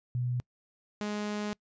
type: tone pair in turn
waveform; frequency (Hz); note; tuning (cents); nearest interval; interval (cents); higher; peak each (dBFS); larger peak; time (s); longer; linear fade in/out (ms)
sine / sawtooth; 123.47 / 208.7; B2 / G#3; 0 / +9; major sixth; 909; second; -28; neither; 0.15-0.4 / 1.01-1.53; second; 0
effects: noise-tail reverb RT60 0.1 s tail -26 dB re dry + resampled to 16000 Hz